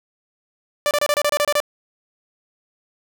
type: tone bursts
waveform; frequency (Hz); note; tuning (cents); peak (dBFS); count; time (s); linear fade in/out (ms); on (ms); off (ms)
sawtooth; 587.3; D5; 0; -12; 10; 0.86-1.602; 0; 49; 28
effects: none